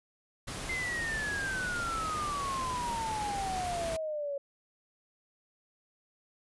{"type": "noise", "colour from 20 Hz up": "pink", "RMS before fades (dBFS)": -39, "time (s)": [0.47, 3.97], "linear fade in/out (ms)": 10}
{"type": "exponential sweep", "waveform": "sine", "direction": "down", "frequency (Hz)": [2093, 554.4], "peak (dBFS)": -32, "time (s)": [0.69, 4.38], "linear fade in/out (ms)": 5}
{"effects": ["resampled to 24000 Hz"]}